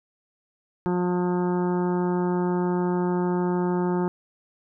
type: harmonic tone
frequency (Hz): 178.7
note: F3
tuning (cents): +40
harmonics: 1 / 2 / 3 / 4 / 5 / 6 / 7 / 8 / 9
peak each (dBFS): -24 / -25 / -39 / -38 / -32 / -43 / -40 / -46 / -46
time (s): 0.86-4.08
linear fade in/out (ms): 0
effects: none